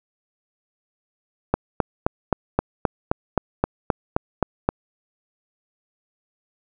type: click train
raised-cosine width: 1 ms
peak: -3 dBFS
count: 13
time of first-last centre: 1.54-4.69 s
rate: 3.81 Hz
effects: none